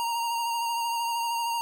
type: tone with vibrato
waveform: square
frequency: 932.3 Hz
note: A#5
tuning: in tune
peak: -27 dBFS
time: 0-1.61 s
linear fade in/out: 0 ms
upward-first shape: triangle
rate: 13 Hz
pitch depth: 27 cents each way
effects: none